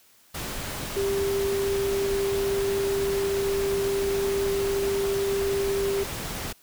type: tone in noise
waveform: sine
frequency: 395.2 Hz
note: G4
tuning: 14 cents sharp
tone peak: -23 dBFS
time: 0.96-6.04 s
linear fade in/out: 10 ms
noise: pink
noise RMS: -33 dBFS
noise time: 0.34-6.53 s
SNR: +7 dB
effects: white hiss -58 dBFS RMS until 6.62 s